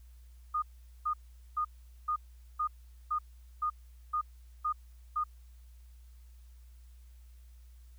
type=tone bursts; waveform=sine; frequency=1227 Hz; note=D#6; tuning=25 cents flat; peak=-28 dBFS; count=10; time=0.54-5.24 s; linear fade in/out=10 ms; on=83 ms; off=430 ms; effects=added 60 Hz sine -51 dBFS peak until 7.98 s + white hiss -70 dBFS RMS until 7.98 s